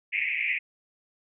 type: band-pass noise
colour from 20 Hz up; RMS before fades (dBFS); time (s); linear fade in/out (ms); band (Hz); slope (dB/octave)
pink; -28; 0.12-0.59; 20; 2000 to 2600; 96
effects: none